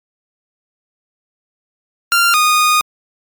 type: tone pair in turn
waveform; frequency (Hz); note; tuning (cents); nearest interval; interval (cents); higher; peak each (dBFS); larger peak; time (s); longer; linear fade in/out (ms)
sawtooth; 1387 / 1233; F6 / D#6; -12 / -16; major second; 204; first; -6; neither; 2.12-2.34 / 2.34-2.81; second; 0
effects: MP3 96 kbps